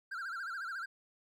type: tone with vibrato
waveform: triangle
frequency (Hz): 1469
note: F#6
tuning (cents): -13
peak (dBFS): -36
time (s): 0.11-0.86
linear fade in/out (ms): 10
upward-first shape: sine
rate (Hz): 14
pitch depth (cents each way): 170
effects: none